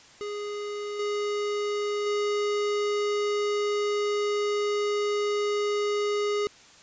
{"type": "tone with level steps", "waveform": "square", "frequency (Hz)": 413.5, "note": "G#4", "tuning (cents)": -8, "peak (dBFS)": [-32, -27, -25], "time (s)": [0.21, 6.47], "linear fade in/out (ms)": 0, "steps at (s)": [0.99, 2.06], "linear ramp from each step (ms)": 5, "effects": ["white hiss -52 dBFS RMS until 6.82 s", "resampled to 16000 Hz"]}